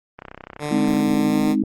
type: click train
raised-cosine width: 0.5 ms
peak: -20 dBFS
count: 27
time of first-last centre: 0.19-1 s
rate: 32.1 Hz
type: tone with pitch glide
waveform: 10% pulse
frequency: 148.5 to 151.45 Hz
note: D3 to D#3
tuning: +20 to -46 cents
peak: -16 dBFS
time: 0.59-1.56 s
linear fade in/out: 50 ms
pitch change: +34 cents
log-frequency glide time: 1.19-1.4 s
type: chord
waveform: sine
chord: Ab major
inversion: none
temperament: equal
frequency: 207.7 / 261.6 / 311.1 Hz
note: Ab3 / C4 / Eb4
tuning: 0 / 0 / 0 cents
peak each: -21 dBFS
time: 0.71-1.63 s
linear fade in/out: 5 ms
effects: Opus 32 kbps